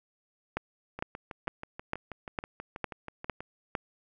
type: two click trains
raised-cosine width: 0.5 ms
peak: -15 / -24 dBFS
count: 8 / 16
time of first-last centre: 0.57-3.752 / 0.99-3.405 s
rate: 2.2 / 6.21 Hz
effects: none